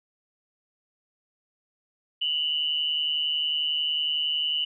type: tone pair together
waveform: sine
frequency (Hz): 2844 / 2995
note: F7 / F#7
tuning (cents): +31 / +20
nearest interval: minor second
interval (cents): 89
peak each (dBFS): -29 / -25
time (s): 2.21-4.65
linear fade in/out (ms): 10
effects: none